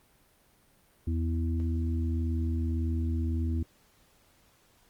harmonic tone, 81.8 Hz, E2, 13 cents flat, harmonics 1 / 3 / 4, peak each -27 / -35 / -39 dBFS, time 1.07-3.63 s, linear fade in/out 5 ms, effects pink hiss -64 dBFS RMS until 4.89 s + Opus 32 kbps

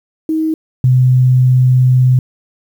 sine tone pair in turn, 316.5 / 127.43 Hz, D#4 / C3, +30 / -45 cents, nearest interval octave + major third, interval 1575 cents, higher first, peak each -12 / -6 dBFS, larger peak second, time 0.29-0.54 / 0.84-2.19 s, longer second, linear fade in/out 2 ms, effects 7-bit

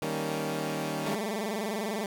15% pulse chord, Eb dominant seventh, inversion none, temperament equal, 155.56 / 196 / 233.1 / 277.2 Hz, Eb3 / G3 / Bb3 / Db4, 0 / 0 / 0 / 0 cents, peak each -28 / -30 / -31 / -30 dBFS, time 0.02-1.15 s, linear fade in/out 2 ms
15% pulse tone with vibrato, 210 Hz, G#3, 19 cents sharp, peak -24 dBFS, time 1.06-2.06 s, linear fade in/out 2 ms, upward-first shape square, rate 20 Hz, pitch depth 110 cents each way
effects none

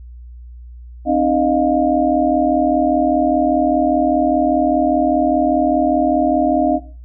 sine tone cluster, 266 / 306 / 621 / 706 Hz, C4 / D#4 / D#5 / F5, +29 / -29 / -3 / +19 cents, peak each -18 dBFS, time 1.05-6.8 s, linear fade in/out 50 ms, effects noise-tail reverb RT60 0.4 s tail -17 dB re dry + added 60 Hz sine -33 dBFS peak until 7.04 s

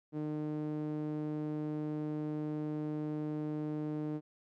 sawtooth tone with band-pass filter, 151.8 Hz, D#3, 42 cents flat, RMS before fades -37 dBFS, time 0.12-4.21 s, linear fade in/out 50 ms, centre 310 Hz, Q 1.8, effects none

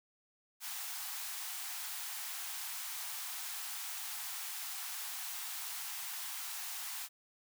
white high-pass noise, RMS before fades -42 dBFS, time 0.6-7.09 s, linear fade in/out 50 ms, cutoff 710 Hz, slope 96 dB/octave, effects none

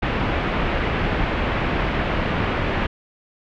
pink low-pass noise, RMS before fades -22 dBFS, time 0.02-2.87 s, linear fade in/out 10 ms, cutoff 2800 Hz, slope 24 dB/octave, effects none

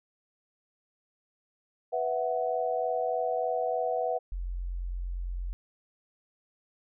sine chord, B suspended fourth, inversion none, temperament equal with one note detuned, 493.9 / 659.3 / 742.6 Hz, B4 / E5 / F#5, 0 / 0 / +6 cents, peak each -31 dBFS, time 1.92-4.19 s, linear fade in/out 20 ms
sine tone, 44.39 Hz, F1, 29 cents sharp, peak -31 dBFS, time 4.32-5.53 s, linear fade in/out 0 ms
effects none

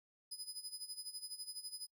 25% pulse tone with tremolo, 5000 Hz, D#8, 8 cents sharp, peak -37 dBFS, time 0.31-1.87 s, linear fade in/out 10 ms, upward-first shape sine, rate 12 Hz, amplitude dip 80%, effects noise-tail reverb RT60 0.1 s tail -25 dB re dry

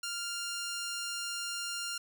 10% pulse tone, 1397 Hz, F6, in tune, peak -27 dBFS, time 0.03-1.98 s, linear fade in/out 5 ms, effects none

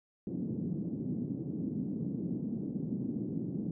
pink band-pass noise, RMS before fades -36 dBFS, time 0.27-3.71 s, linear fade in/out 2 ms, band 160 to 290 Hz, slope 24 dB/octave, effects none

